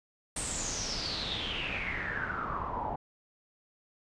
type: noise with low-pass filter sweep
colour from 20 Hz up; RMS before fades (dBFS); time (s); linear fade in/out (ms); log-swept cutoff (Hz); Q
pink; -35; 0.36-2.96; 5; 8900 to 800; 8.1
effects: resampled to 22050 Hz